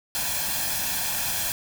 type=noise with comb filter; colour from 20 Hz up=white; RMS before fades=-27 dBFS; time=0.15-1.52 s; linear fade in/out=0 ms; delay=1.2 ms; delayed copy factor=+0.65; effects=none